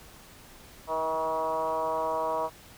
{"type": "tone with frequency modulation", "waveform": "sine", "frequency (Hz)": 799, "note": "G5", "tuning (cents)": 33, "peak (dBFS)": -26, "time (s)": [0.87, 2.5], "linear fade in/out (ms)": 50, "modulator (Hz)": 160, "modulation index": 2, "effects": ["pink hiss -51 dBFS RMS until 2.77 s"]}